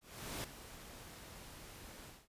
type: noise with ADSR envelope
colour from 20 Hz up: pink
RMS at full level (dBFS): -41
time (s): 0.01-2.28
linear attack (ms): 430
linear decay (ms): 5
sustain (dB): -12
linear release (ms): 220
effects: resampled to 32000 Hz